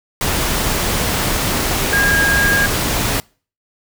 sine tone in noise, 1628 Hz, G#6, 35 cents flat, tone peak -13 dBFS, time 1.93-2.66 s, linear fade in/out 0 ms, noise pink, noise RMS -18 dBFS, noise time 0.21-3.2 s, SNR +2 dB, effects noise-tail reverb RT60 0.4 s tail -26 dB re dry

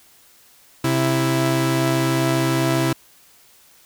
sawtooth tone pair together, 132.48 / 330 Hz, C3 / E4, +22 / +2 cents, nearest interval octave + major third, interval 1580 cents, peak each -16 dBFS, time 0.84-2.93 s, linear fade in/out 5 ms, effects white hiss -52 dBFS RMS until 3.85 s

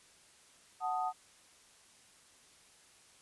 sine chord, D# diminished, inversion first, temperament equal, 740 / 880 / 1244.5 Hz, F#5 / A5 / D#6, 0 / 0 / 0 cents, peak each -34 / -38 / -38 dBFS, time 0.8-1.13 s, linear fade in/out 50 ms, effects white hiss -62 dBFS RMS until 3.21 s + resampled to 24000 Hz

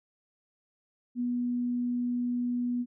sine tone, 244 Hz, B3, 21 cents flat, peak -27 dBFS, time 1.15-2.86 s, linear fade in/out 50 ms, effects none

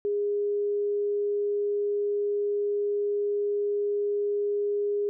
sine tone, 410 Hz, G#4, 22 cents flat, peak -24 dBFS, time 0.05-5.09 s, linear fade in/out 0 ms, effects none

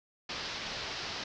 white low-pass noise, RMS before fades -39 dBFS, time 0.29-1.24 s, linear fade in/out 5 ms, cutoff 5400 Hz, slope 48 dB/octave, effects none

